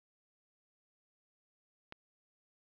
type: click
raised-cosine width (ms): 0.3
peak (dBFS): -29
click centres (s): 1.924
effects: low-pass 5000 Hz 12 dB/octave + 11-bit